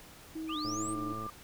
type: tone with vibrato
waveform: sine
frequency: 311.1 Hz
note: D#4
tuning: in tune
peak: -36 dBFS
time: 0.35-1.13 s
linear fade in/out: 10 ms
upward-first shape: square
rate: 2.5 Hz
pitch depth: 41 cents each way
type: linear sweep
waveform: sine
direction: up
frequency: 2217 to 8970 Hz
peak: -38 dBFS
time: 0.47-0.95 s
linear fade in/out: 50 ms
type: tone with pitch glide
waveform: sine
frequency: 1200 to 1190.3 Hz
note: D6 to D6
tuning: +37 to +23 cents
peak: -38 dBFS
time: 0.49-1.3 s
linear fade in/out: 5 ms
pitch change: -14 cents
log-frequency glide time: 0.6-0.91 s
type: click train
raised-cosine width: 2 ms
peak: -31 dBFS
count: 68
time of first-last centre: 0.65-1.265 s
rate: 109 Hz
effects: pink hiss -53 dBFS RMS until 1.43 s